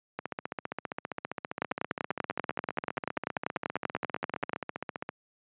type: two click trains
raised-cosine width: 0.5 ms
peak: -18 / -13 dBFS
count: 75 / 31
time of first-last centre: 0.19-5.091 / 1.62-4.533 s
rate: 15.1 / 10.3 Hz
effects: high-pass 150 Hz 12 dB/octave + resampled to 8000 Hz